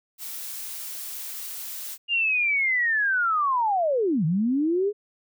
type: noise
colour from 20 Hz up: blue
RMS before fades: -35 dBFS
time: 0.18-1.98 s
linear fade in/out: 50 ms
type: linear two-way sweep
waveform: sine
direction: down then up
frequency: 2837 to 148.5 to 424.7 Hz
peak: -20 dBFS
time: 2.08-4.93 s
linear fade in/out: 50 ms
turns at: 4.25 s
effects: none